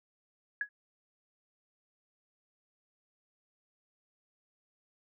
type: tone with exponential decay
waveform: sine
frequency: 1675 Hz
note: G#6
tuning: 14 cents sharp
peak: -26 dBFS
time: 0.61-0.69 s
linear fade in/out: 2 ms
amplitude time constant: 17 ms
effects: none

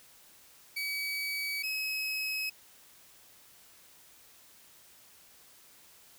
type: tone pair in turn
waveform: 30% pulse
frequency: 2275 / 2559 Hz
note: C#7 / D#7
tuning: +44 / +48 cents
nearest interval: major second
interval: 204 cents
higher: second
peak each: -30 / -29 dBFS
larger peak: second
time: 0.76-1.63 / 1.63-2.5 s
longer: neither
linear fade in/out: 10 ms
effects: white hiss -58 dBFS RMS until 6.18 s

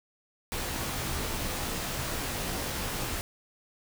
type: noise with comb filter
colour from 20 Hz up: pink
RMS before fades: -33 dBFS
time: 0.52-3.21 s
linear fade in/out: 0 ms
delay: 19 ms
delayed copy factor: -0.65
effects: none

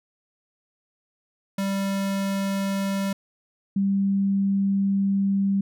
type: tone pair in turn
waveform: square / sine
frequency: 196 / 196.78 Hz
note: G3 / G3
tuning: 0 / +7 cents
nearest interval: unison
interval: 7 cents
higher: second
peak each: -24 / -19 dBFS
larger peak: second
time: 1.58-3.13 / 3.76-5.61 s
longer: second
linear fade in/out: 5 ms
effects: none

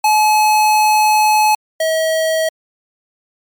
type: tone pair in turn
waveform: square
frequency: 855 / 640.5 Hz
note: A5 / E5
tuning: -50 / -50 cents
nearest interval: perfect fourth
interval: 500 cents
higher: first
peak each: -10 / -14 dBFS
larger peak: first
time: 0.04-1.55 / 1.8-2.49 s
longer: first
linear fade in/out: 5 ms
effects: MP3 96 kbps

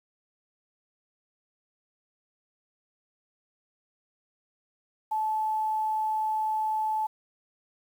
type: tone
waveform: sine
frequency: 868 Hz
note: A5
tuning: 24 cents flat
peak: -25 dBFS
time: 5.11-7.07 s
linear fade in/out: 10 ms
effects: 9-bit

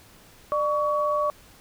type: tone pair together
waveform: sine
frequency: 597 / 1127 Hz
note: D5 / C#6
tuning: +28 / +28 cents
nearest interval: major seventh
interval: 1100 cents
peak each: -24 dBFS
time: 0.52-1.3 s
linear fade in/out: 0 ms
effects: pink hiss -52 dBFS RMS until 1.6 s

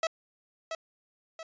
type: tone with echo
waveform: sawtooth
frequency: 650 Hz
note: E5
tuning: 24 cents flat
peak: -22 dBFS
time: 0.03-0.07 s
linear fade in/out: 2 ms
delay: 680 ms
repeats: 2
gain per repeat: -7 dB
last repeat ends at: 1.43 s
effects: resampled to 16000 Hz

